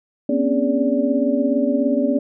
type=tone cluster; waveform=sine; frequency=239.8 / 266.5 / 283.6 / 413 / 578 Hz; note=A#3 / C4 / C#4 / G#4 / D5; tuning=+49 / +32 / +40 / -10 / -28 cents; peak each=-22 / -20 / -22 / -28 / -22 dBFS; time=0.29-2.19 s; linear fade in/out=5 ms; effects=none